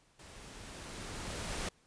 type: noise with level ramp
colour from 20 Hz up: pink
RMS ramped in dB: -53 to -37 dBFS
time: 0.19-1.69 s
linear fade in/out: 5 ms
effects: pink hiss -68 dBFS RMS until 1.86 s + resampled to 22050 Hz